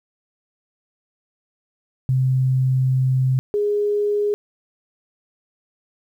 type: tone pair in turn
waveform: sine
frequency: 130.2 / 413.4 Hz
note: C3 / G#4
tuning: -8 / -8 cents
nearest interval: octave + minor sixth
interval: 2000 cents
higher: second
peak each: -15 / -17 dBFS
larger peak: first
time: 2.09-3.39 / 3.54-4.34 s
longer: first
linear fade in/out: 0 ms
effects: 9-bit